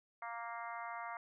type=harmonic tone; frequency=233.1 Hz; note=A#3; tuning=in tune; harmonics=3 / 4 / 5 / 6 / 7 / 8 / 9; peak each=-47 / -47 / -47 / -51 / -56 / -56 / -52 dBFS; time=0.22-1.17 s; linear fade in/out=2 ms; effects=none